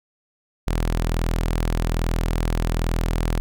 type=tone; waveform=sawtooth; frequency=41.2 Hz; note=E1; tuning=in tune; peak=-16 dBFS; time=0.67-3.4 s; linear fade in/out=0 ms; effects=none